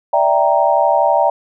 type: chord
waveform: sine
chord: E half-diminished seventh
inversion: third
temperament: equal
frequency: 587.3 / 659.3 / 784 / 932.3 Hz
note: D5 / E5 / G5 / Bb5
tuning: 0 / 0 / 0 / 0 cents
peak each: -16 dBFS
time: 0.13-1.3 s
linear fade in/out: 5 ms
effects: none